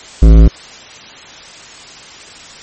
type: tone with hard clipping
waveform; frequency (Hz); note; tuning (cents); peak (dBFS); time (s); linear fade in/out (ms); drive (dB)
triangle; 54.8; A1; -6; -3; 0.22-0.48; 5; 18
effects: white hiss -34 dBFS RMS until 2.62 s + MP3 32 kbps